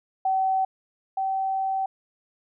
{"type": "tone pair in turn", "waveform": "sine", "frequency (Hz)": [763, 769.6], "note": ["G5", "G5"], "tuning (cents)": [-47, -32], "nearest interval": "unison", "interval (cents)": 15, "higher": "second", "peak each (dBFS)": [-20, -23], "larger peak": "first", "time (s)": [[0.25, 0.65], [1.17, 1.86]], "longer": "second", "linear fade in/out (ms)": 5, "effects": []}